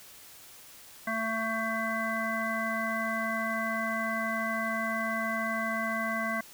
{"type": "harmonic tone", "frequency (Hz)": 223.5, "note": "A3", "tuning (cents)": 27, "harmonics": [1, 3, 5, 7, 9], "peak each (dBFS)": [-35, -35, -35, -35, -35], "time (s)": [1.07, 6.41], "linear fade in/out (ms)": 5, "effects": ["white hiss -51 dBFS RMS until 6.53 s"]}